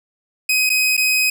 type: tone with dropouts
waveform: sawtooth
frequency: 2520 Hz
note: D#7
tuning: 21 cents sharp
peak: -11 dBFS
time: 0.49-1.3 s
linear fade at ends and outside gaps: 5 ms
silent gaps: 0.694-0.7 / 0.968-0.976 s
effects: none